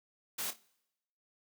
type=noise with echo; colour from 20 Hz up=white; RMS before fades=-37 dBFS; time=0.38-0.51 s; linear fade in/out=10 ms; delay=27 ms; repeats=3; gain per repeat=-11 dB; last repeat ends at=0.591 s; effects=noise-tail reverb RT60 0.9 s tail -24 dB re dry + high-pass 150 Hz 12 dB/octave